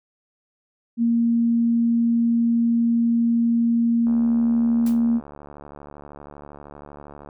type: tone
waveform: sine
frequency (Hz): 233.1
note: A#3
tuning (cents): 0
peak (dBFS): -16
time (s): 0.97-5.21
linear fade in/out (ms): 50
type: click train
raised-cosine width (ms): 1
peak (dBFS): -26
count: 235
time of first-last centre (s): 4.07-7.289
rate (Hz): 72.7
type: noise with exponential decay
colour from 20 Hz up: white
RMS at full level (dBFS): -35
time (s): 4.86-5.03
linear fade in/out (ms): 5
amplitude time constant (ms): 35
effects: none